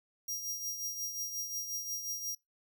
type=tone with tremolo; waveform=sawtooth; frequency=5700 Hz; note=F8; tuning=34 cents sharp; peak=-31 dBFS; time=0.28-2.35 s; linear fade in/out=5 ms; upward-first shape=triangle; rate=5.6 Hz; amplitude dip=60%; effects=noise-tail reverb RT60 0.2 s tail -25 dB re dry